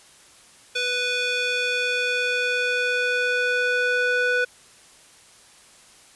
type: tone with band-pass filter sweep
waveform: square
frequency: 494.3 Hz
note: B4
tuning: 1 cent sharp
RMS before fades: -23 dBFS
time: 0.75-4.45 s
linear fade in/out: 10 ms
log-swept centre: 3100 to 1500 Hz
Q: 1.5
effects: white hiss -51 dBFS RMS until 6.15 s + resampled to 24000 Hz